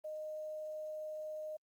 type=tone with quantisation; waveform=sine; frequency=617 Hz; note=D#5; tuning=15 cents flat; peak=-40 dBFS; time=0.04-1.57 s; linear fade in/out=10 ms; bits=11; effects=Opus 24 kbps